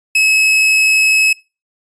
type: tone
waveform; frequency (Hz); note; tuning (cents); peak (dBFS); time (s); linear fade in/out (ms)
40% pulse; 2576; E7; -41; -8; 0.15-1.33; 5
effects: noise-tail reverb RT60 0.3 s tail -25 dB re dry + resampled to 22050 Hz